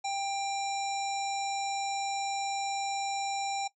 harmonic tone, 792 Hz, G5, 18 cents sharp, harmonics 1 / 3 / 5 / 7 / 9 / 10, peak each -31 / -40 / -42 / -44 / -42 / -55 dBFS, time 0.04-3.68 s, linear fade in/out 10 ms, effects noise-tail reverb RT60 0.1 s tail -19 dB re dry

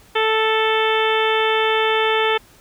harmonic tone, 440 Hz, A4, in tune, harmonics 1 / 2 / 3 / 4 / 5 / 6 / 7 / 8, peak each -19 / -22 / -24 / -25 / -26 / -27 / -27 / -28 dBFS, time 0.15-2.38 s, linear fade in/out 10 ms, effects pink hiss -50 dBFS RMS until 2.6 s

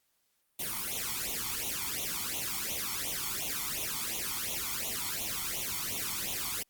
white noise with flanger, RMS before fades -35 dBFS, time 0.59-6.63 s, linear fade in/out 5 ms, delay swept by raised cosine 0.3 to 0.93 ms, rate 2.8 Hz, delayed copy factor +0.9, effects white hiss -75 dBFS RMS until 6.69 s + Opus 48 kbps

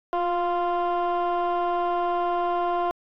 sine tone with frequency modulation, 698.5 Hz, F5, in tune, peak -19 dBFS, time 0.13-2.91 s, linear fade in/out 0 ms, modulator 345 Hz, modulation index 1.1, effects tanh soft clip ceiling -21 dBFS

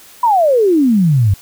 sine exponential sweep, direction down, 1000 to 92.5 Hz, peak -8 dBFS, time 0.23-1.34 s, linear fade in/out 5 ms, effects white hiss -41 dBFS RMS until 1.41 s

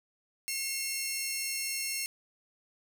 10% pulse tone pair together, 2156 / 2716 Hz, C#7 / F7, -49 / -49 cents, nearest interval major third, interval 400 cents, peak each -26 dBFS, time 0.48-2.06 s, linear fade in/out 0 ms, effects none

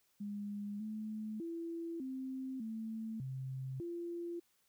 sine tone with pitch steps, 204.6 / 215.8 / 334.5 / 262.2 / 222.1 / 131.7 / 343.4 Hz, G#3 / A3 / E4 / C4 / A3 / C3 / F4, -26 / -33 / +25 / +4 / +16 / +12 / -29 cents, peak -39 dBFS, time 0.2-4.4 s, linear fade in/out 10 ms, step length 600 ms, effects white hiss -75 dBFS RMS until 4.68 s

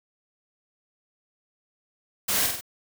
white noise with echo, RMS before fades -25 dBFS, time 2.28-2.47 s, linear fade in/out 10 ms, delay 47 ms, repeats 3, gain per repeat -4 dB, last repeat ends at 2.611 s, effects none

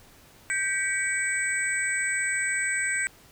sine tone cluster, 1570 / 1951 / 2265 / 8040 Hz, G6 / B6 / C#7 / B8, +2 / -22 / +37 / +30 cents, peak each -30 dBFS, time 0.5-3.07 s, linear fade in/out 0 ms, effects pink hiss -54 dBFS RMS until 3.31 s

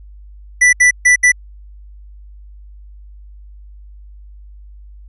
square tone bursts at uneven times, 1975.5 Hz, B6, in tune, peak -7 dBFS, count 4, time 0.61-0.73 / 0.8-0.91 / 1.05-1.16 / 1.23-1.32 s, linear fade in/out 10 ms, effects added 50 Hz sine -35 dBFS peak until 5.08 s + resampled to 24000 Hz

